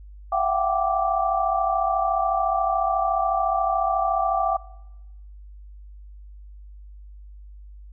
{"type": "tone cluster", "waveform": "sine", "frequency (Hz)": [676, 747, 781, 1171], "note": ["E5", "F#5", "G5", "D6"], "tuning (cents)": [43, 16, -7, -5], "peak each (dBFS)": -25, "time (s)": [0.32, 4.57], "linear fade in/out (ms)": 5, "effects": ["noise-tail reverb RT60 1.0 s tail -22 dB re dry", "added 50 Hz sine -40 dBFS peak until 7.92 s"]}